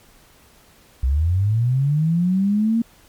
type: linear sweep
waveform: sine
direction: up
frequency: 61 to 233.1 Hz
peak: -15 dBFS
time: 1.03-2.82 s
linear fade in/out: 5 ms
effects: pink hiss -52 dBFS RMS until 3.08 s + MP3 96 kbps